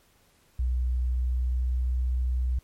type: tone with pitch glide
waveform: sine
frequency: 62 to 62.5 Hz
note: B1 to B1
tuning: +7 to +21 cents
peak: -23 dBFS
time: 0.59-2.59 s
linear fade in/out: 5 ms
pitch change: +14 cents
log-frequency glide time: 1.04-1.95 s
effects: pink hiss -63 dBFS RMS until 2.63 s + MP3 64 kbps